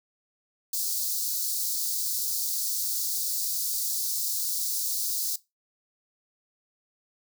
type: high-pass noise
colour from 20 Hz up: white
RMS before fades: -29 dBFS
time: 0.73-5.36 s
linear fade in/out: 5 ms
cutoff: 4200 Hz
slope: 48 dB/octave
effects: noise-tail reverb RT60 0.2 s tail -18 dB re dry